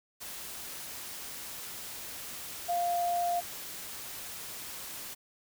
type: tone in noise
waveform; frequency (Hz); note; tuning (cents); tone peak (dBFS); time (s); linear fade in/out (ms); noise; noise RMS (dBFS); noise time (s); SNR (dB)
sine; 698.5; F5; 0; -27; 2.68-3.41; 20; white; -42; 0.2-5.15; +12
effects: none